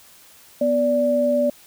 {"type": "tone pair together", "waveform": "sine", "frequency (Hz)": [246.9, 582.8], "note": ["B3", "D5"], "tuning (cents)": [0, -13], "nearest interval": "octave + minor third", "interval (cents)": 1487, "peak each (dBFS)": [-22, -17], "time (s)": [0.61, 1.5], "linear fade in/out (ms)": 5, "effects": ["white hiss -49 dBFS RMS until 1.66 s"]}